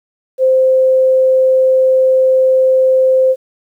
sine tone, 521 Hz, C5, 7 cents flat, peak -7 dBFS, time 0.38-3.36 s, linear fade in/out 50 ms, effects 8-bit

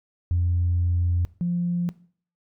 sine tone pair in turn, 87.31 / 174.62 Hz, F2 / F3, 0 / 0 cents, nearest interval octave, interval 1200 cents, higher second, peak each -18 / -21 dBFS, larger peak first, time 0.31-1.25 / 1.41-1.89 s, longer first, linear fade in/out 0 ms, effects noise-tail reverb RT60 0.5 s tail -20 dB re dry + tanh soft clip ceiling -15 dBFS

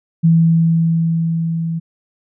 sine tone with level ramp, 164.81 Hz, E3, in tune, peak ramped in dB -7 to -18 dBFS, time 0.23-1.8 s, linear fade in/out 20 ms, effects none

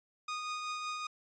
sawtooth tone with tremolo, 1236 Hz, D#6, 12 cents flat, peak -31 dBFS, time 0.28-1.07 s, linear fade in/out 5 ms, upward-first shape triangle, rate 5.3 Hz, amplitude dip 35%, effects resampled to 16000 Hz

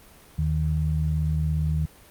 sine tone pair together, 77.45 / 154.9 Hz, D#2 / D#3, -7 / -7 cents, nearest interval octave, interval 1200 cents, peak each -24 dBFS, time 0.38-1.86 s, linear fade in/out 10 ms, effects pink hiss -51 dBFS RMS until 2.1 s + Opus 32 kbps

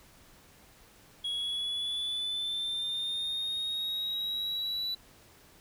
sine linear sweep, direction up, 3322 to 3959 Hz, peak -28 dBFS, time 1.24-4.95 s, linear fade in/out 10 ms, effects tanh soft clip ceiling -30 dBFS + pink hiss -58 dBFS RMS until 5.6 s

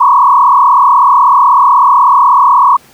sine tone with frequency modulation, 1046.5 Hz, C6, in tune, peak -3 dBFS, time 0-2.77 s, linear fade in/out 10 ms, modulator 36.2 Hz, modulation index 2.7, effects pink hiss -42 dBFS RMS until 2.93 s + high-pass 100 Hz 12 dB/octave

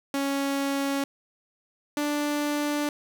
sawtooth tone pair in turn, 277.2 / 293.7 Hz, C#4 / D4, 0 / 0 cents, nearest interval minor second, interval 100 cents, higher second, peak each -21 dBFS, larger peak neither, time 0.14-1.04 / 1.97-2.89 s, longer second, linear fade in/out 2 ms, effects 8-bit

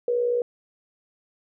sine tone with amplitude modulation, 483.1 Hz, B4, 38 cents flat, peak -18 dBFS, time 0.08-0.42 s, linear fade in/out 2 ms, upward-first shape sine, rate 59.2 Hz, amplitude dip 50%, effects none

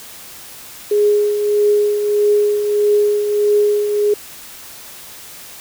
sine tone with tremolo, 415.3 Hz, G#4, in tune, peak -9 dBFS, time 0.91-4.14 s, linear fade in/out 5 ms, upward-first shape triangle, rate 1.6 Hz, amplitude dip 55%, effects white hiss -36 dBFS RMS until 5.6 s

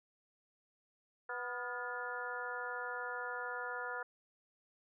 harmonic tone with a mistuned harmonic, 246.9 Hz, B3, in tune, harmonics 2 / 3 / 4 / 5 / 6 / 7, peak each -46 / -48 / -46 / -49 / -42 / -47 dBFS, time 1.29-4.03 s, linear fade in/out 5 ms, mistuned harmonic 6, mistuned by -65 cents, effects none

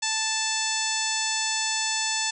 harmonic tone, 880 Hz, A5, in tune, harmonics 1 / 2 / 3 / 4 / 5 / 6 / 7 / 8 / 9, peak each -33 / -33 / -33 / -33 / -33 / -33 / -33 / -33 / -33 dBFS, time 0.02-2.31 s, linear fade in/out 10 ms, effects none

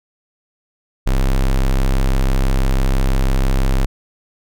square tone, 33.03 Hz, C1, 17 cents sharp, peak -13 dBFS, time 1.06-3.86 s, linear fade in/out 10 ms, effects none

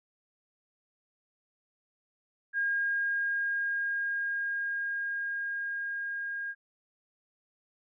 sine tone with level ramp, 1622 Hz, G#6, 41 cents flat, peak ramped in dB -26 to -33 dBFS, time 2.53-6.55 s, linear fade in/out 50 ms, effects none

